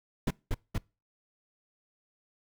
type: noise bursts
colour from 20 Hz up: brown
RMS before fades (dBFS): -28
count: 3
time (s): 0.27-0.781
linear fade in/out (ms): 5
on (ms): 37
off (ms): 200
effects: noise-tail reverb RT60 0.3 s tail -25 dB re dry